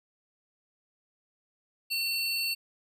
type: tone pair together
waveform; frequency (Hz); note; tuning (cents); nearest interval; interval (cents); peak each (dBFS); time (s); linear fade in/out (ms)
square; 2714 / 4470; E7 / C#8; +50 / +14; major sixth; 864; -32 / -31; 1.9-2.55; 20
effects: none